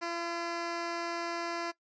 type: tone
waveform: 10% pulse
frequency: 340.1 Hz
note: F4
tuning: 46 cents flat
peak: -25 dBFS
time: 0.01-1.72 s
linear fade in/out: 20 ms
effects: noise-tail reverb RT60 0.1 s tail -19 dB re dry + resampled to 16000 Hz